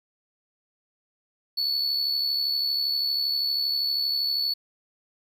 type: tone with amplitude modulation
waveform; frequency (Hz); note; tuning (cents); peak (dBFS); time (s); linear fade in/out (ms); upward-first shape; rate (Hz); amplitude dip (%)
triangle; 4435; C#8; 0; -20; 1.57-4.54; 10; sine; 72.6; 45
effects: 10-bit